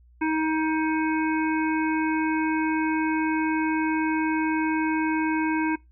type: harmonic tone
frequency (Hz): 315.2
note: D#4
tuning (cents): +23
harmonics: 1 / 3 / 5 / 7 / 8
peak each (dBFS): -23 / -28 / -32 / -34 / -37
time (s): 0.21-5.76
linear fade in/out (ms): 10
effects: noise-tail reverb RT60 0.2 s tail -23 dB re dry + added 60 Hz sine -52 dBFS peak until 5.91 s